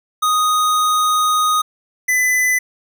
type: tone pair in turn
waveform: square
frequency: 1244.5 / 2006 Hz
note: D#6 / B6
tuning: 0 / +26 cents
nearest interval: minor sixth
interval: 826 cents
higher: second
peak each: -14 dBFS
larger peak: neither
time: 0.22-1.62 / 2.08-2.59 s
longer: first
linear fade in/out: 10 ms
effects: none